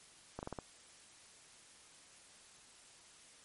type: slowing click train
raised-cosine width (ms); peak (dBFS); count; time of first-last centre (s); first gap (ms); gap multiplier
1; -27; 5; 0.39-0.588; 39; 1.16
effects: white hiss -60 dBFS RMS until 3.44 s + MP3 48 kbps

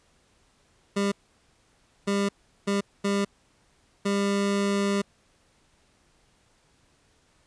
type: tone bursts at uneven times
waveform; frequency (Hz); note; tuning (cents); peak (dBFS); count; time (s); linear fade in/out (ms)
25% pulse; 200.1; G3; +36; -19; 5; 0.96-1.12 / 2.07-2.29 / 2.67-2.81 / 3.04-3.25 / 4.05-5.02; 10
effects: pink hiss -64 dBFS RMS until 7.46 s + resampled to 22050 Hz

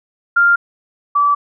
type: tone pair in turn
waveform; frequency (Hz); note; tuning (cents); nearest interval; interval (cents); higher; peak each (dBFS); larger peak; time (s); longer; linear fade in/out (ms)
sine; 1396.9 / 1154.8; F6 / D6; 0 / -30; minor third; 330; first; -8 / -10; first; 0.36-0.56 / 1.15-1.35; neither; 10
effects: none

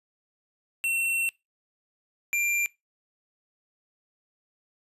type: tone pair in turn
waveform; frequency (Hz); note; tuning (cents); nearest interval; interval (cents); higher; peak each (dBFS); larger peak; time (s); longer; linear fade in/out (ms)
square; 2712 / 2377; E7 / D7; +49 / +20; major second; 229; first; -25 / -24; second; 0.84-1.29 / 2.33-2.66; first; 0
effects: noise-tail reverb RT60 0.2 s tail -22 dB re dry + resampled to 32000 Hz

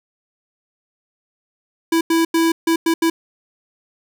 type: tone bursts at uneven times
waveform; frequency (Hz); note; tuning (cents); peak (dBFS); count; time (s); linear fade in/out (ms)
square; 329.6; E4; 0; -14; 6; 1.92-2.01 / 2.1-2.25 / 2.34-2.52 / 2.67-2.76 / 2.86-2.94 / 3.02-3.1; 5
effects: none

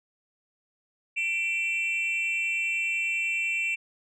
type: tone pair together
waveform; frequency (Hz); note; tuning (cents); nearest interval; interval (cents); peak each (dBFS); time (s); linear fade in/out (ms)
sine; 2349 / 2695; D7 / E7; 0 / +38; major second; 238; -26; 1.16-3.76; 20
effects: tanh soft clip ceiling -22 dBFS

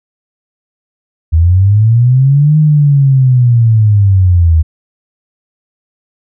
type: linear two-way sweep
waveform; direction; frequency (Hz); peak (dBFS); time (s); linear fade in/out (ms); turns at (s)
sine; up then down; 77.78 to 155 to 77.78; -4; 1.32-4.63; 20; 2.58
effects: none

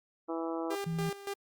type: harmonic tone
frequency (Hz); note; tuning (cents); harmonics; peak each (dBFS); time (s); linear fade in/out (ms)
164.6; E3; -2; 2 / 3 / 4 / 5 / 6 / 7 / 8; -35 / -39 / -41 / -43 / -45 / -46 / -47; 0.28-0.76; 20
type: tone with tremolo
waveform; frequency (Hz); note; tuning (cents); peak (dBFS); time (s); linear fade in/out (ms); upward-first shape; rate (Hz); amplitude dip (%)
sawtooth; 399.3; G4; +32; -30; 0.7-1.34; 10; square; 3.5; 75
type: tone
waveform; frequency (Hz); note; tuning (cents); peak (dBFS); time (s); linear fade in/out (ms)
sine; 164.5; E3; -3; -31; 0.86-1.1; 10
effects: Opus 32 kbps

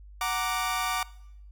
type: chord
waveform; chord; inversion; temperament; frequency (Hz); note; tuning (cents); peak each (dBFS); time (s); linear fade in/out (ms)
sawtooth; Gb augmented; none; equal; 740 / 932.3 / 1174.7; Gb5 / Bb5 / D6; 0 / 0 / 0; -28 / -30 / -26; 0.21-1.03; 2
effects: noise-tail reverb RT60 0.8 s tail -21 dB re dry + added 50 Hz sine -45 dBFS peak until 1.51 s

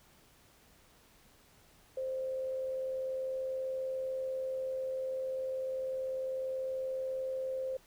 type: tone with amplitude modulation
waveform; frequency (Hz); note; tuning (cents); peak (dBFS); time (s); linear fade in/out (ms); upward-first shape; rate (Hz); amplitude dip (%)
sine; 523.3; C5; 0; -32; 1.97-7.77; 5; sine; 80.3; 30
effects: pink hiss -63 dBFS RMS until 7.86 s

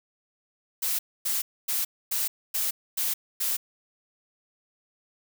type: noise bursts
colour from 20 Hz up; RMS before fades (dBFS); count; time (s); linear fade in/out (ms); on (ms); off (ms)
blue; -27; 7; 0.82-3.57; 10; 170; 260
effects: none

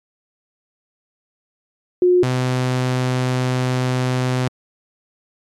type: tone pair in turn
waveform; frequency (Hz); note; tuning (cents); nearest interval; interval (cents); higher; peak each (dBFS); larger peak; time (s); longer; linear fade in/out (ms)
sine / sawtooth; 359.9 / 127.24; F#4 / C3; -48 / -48; octave + tritone; 1800; first; -10 / -13; first; 2.02-2.23 / 2.23-4.48; second; 2
effects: low-pass 8000 Hz 12 dB/octave + MP3 96 kbps

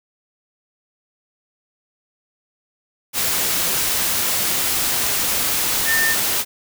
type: tone in noise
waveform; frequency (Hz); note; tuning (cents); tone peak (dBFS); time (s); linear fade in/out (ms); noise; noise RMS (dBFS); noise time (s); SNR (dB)
sine; 1806; A6; +45; -17; 5.85-6.16; 50; white; -20; 3.13-6.45; 0
effects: none

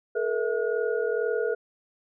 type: tone cluster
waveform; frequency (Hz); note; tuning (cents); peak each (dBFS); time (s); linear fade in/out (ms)
sine; 431 / 473.1 / 653 / 1441; A4 / A#4 / E5 / F#6; -36 / +26 / -17 / -46; -27 / -27 / -35 / -35; 0.15-1.55; 10
effects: none

